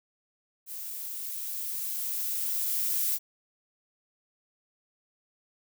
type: noise with level ramp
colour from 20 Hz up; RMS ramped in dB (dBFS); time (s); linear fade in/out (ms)
violet; -39 to -27; 0.66-3.19; 50
effects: none